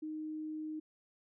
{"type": "tone", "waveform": "sine", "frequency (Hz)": 310, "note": "D#4", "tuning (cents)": -6, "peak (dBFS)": -38, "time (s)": [0.02, 0.8], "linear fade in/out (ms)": 10, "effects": []}